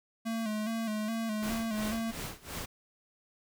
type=tone with vibrato; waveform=square; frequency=220 Hz; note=A3; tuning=in tune; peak=-32 dBFS; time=0.25-2.12 s; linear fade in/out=20 ms; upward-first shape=square; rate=2.4 Hz; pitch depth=51 cents each way
type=noise with tremolo; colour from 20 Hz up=pink; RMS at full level=-38 dBFS; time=1.42-2.66 s; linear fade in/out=10 ms; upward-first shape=sine; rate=2.8 Hz; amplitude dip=90%
effects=none